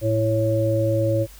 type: harmonic tone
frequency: 110.7 Hz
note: A2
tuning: 11 cents sharp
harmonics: 1 / 3 / 5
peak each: -21 / -25 / -21 dBFS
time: 0.01-1.27 s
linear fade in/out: 50 ms
effects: added 50 Hz sine -43 dBFS peak until 1.39 s + white hiss -48 dBFS RMS until 1.39 s